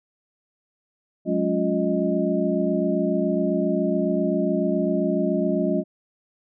sine tone cluster, 183.3 / 210.6 / 279.4 / 353.4 / 622 Hz, F#3 / G#3 / C#4 / F4 / D#5, -16 / +24 / +14 / +21 / -1 cents, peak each -26 dBFS, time 1.25-5.84 s, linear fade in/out 50 ms, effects none

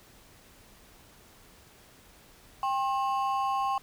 triangle ring-modulated tone, 932.3 Hz, A#5, in tune, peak -21 dBFS, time 2.63-3.78 s, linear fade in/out 2 ms, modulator 139 Hz, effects pink hiss -56 dBFS RMS until 3.82 s

